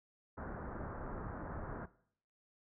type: low-pass noise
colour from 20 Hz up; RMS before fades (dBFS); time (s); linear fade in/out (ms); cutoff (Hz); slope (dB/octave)
pink; -44; 0.37-1.86; 10; 1600; 48
effects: noise-tail reverb RT60 0.6 s tail -18 dB re dry